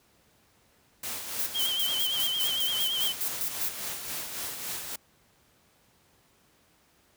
white noise with tremolo, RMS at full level -34 dBFS, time 1.03-4.96 s, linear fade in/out 5 ms, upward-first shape sine, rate 3.6 Hz, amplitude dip 45%
violet noise bursts, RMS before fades -30 dBFS, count 12, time 1.39-3.684 s, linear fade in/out 0 ms, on 72 ms, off 130 ms
sine tone with vibrato, 3136 Hz, G7, in tune, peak -27 dBFS, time 1.54-3.13 s, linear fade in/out 20 ms, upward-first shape sine, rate 8.8 Hz, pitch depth 63 cents each way
effects pink hiss -64 dBFS RMS until 7.16 s + high-pass 60 Hz 12 dB/octave

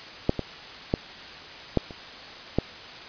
clicks, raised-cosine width 2 ms, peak -6 / -14 / -8 / -6 / -26 / -7 dBFS, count 6, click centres 0.294 / 0.393 / 0.939 / 1.773 / 1.908 / 2.586 s, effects white hiss -41 dBFS RMS until 3.08 s + resampled to 11025 Hz

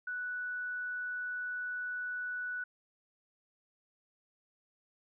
sine tone, 1480 Hz, F#6, in tune, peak -35 dBFS, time 0.07-2.64 s, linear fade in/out 5 ms, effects none

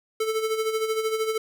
square tone with tremolo, 440 Hz, A4, in tune, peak -22 dBFS, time 0.2-1.38 s, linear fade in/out 5 ms, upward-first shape sine, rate 13 Hz, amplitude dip 60%, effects none

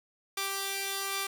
5% pulse tone pair together, 392 / 1174.7 Hz, G4 / D6, 0 / 0 cents, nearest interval octave + perfect fifth, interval 1900 cents, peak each -23 dBFS, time 0.37-1.27 s, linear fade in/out 5 ms, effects none

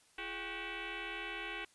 sine tone with frequency modulation, 341.7 Hz, F4, 38 cents flat, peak -39 dBFS, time 0.18-1.65 s, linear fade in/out 5 ms, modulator 380 Hz, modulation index 7.4, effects white hiss -67 dBFS RMS until 1.74 s + resampled to 24000 Hz

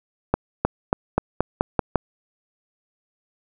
accelerating click train, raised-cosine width 1 ms, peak -3 dBFS, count 8, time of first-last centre 0.34-1.957 s, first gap 310 ms, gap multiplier 0.9, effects none

